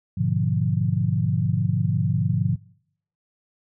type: chord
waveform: sine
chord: G# diminished seventh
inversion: none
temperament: equal with one note detuned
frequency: 103.83 / 123.47 / 148.37 / 174.61 Hz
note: G#2 / B2 / D3 / F3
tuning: 0 / 0 / +18 / 0 cents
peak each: -25 dBFS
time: 0.17-2.56 s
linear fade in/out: 10 ms
effects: noise-tail reverb RT60 0.7 s tail -24 dB re dry